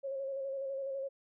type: tone with vibrato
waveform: sine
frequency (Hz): 543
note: C#5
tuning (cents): -36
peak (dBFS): -35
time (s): 0.03-1.09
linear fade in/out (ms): 20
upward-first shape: square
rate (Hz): 12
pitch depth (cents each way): 28
effects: none